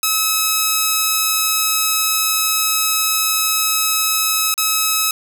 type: tone with dropouts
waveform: 5% pulse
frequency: 1287 Hz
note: E6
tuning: 42 cents flat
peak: -3 dBFS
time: 0.03-5.11 s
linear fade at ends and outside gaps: 2 ms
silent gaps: 4.541-4.578 s
effects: none